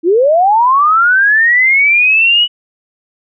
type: linear sweep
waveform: sine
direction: up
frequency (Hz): 311.1 to 2960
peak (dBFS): -6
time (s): 0.03-2.48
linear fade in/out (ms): 50
effects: none